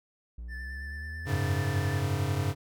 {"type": "linear sweep", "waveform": "triangle", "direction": "up", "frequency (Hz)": [56.9, 98], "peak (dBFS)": -35, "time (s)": [0.38, 1.86], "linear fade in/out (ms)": 5}
{"type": "tone with vibrato", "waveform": "triangle", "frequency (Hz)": 1760, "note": "A6", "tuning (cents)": 0, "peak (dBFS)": -38, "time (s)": [0.48, 2.03], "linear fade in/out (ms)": 50, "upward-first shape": "sine", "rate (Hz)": 9.1, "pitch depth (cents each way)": 20}
{"type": "chord", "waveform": "square", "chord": "F# suspended second", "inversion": "none", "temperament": "equal", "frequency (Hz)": [92.5, 103.83, 138.59], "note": ["F#2", "G#2", "C#3"], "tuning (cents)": [0, 0, 0], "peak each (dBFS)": -32, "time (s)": [1.25, 2.55], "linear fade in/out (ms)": 50}
{"effects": []}